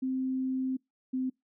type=tone pair in turn; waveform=sine; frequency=260.7 / 258.5 Hz; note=C4 / C4; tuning=-6 / -21 cents; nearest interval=unison; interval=15 cents; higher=first; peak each=-28 / -28 dBFS; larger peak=neither; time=0.02-0.77 / 1.13-1.3 s; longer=first; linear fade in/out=10 ms; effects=noise-tail reverb RT60 0.2 s tail -26 dB re dry